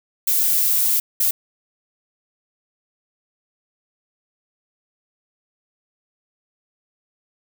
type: noise bursts at uneven times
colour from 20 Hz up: violet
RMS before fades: -18 dBFS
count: 2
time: 0.27-1 / 1.2-1.31 s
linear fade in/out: 5 ms
effects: none